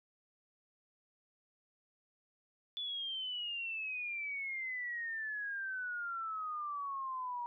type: exponential sweep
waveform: sine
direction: down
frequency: 3469 to 951 Hz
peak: -37 dBFS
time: 2.77-7.46 s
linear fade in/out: 0 ms
effects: none